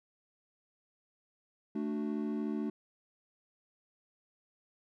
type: chord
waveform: triangle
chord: D major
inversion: second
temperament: equal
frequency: 220 / 293.7 / 370 Hz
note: A3 / D4 / F#4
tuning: 0 / 0 / 0 cents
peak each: -33 / -35 / -39 dBFS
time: 1.75-2.7 s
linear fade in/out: 5 ms
effects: none